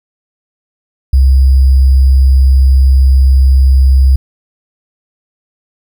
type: tone with sample-and-hold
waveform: sine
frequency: 66.2 Hz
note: C2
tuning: 21 cents sharp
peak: -3 dBFS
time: 1.13-4.16 s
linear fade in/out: 5 ms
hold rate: 4900 Hz
effects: none